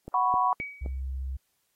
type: click train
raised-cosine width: 2 ms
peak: -25 dBFS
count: 4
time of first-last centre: 0.08-0.861 s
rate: 3.84 Hz
type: chord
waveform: sine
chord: F# suspended fourth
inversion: none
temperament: equal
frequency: 740 / 987.8 / 1108.7 Hz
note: F#5 / B5 / C#6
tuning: 0 / 0 / 0 cents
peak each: -27 / -25 / -26 dBFS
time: 0.14-0.53 s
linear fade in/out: 2 ms
type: tone with exponential decay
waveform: sine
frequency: 2267 Hz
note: C#7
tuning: 38 cents sharp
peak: -29 dBFS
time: 0.6-1 s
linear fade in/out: 0 ms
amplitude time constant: 85 ms
type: tone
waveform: sine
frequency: 66 Hz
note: C2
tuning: 16 cents sharp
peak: -30 dBFS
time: 0.81-1.37 s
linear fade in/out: 10 ms
effects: white hiss -74 dBFS RMS until 1.75 s + AAC 48 kbps